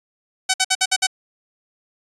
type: tone bursts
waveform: 5% pulse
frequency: 755 Hz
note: F#5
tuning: 35 cents sharp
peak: -3 dBFS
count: 6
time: 0.49-1.07 s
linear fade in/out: 10 ms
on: 50 ms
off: 56 ms
effects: resampled to 22050 Hz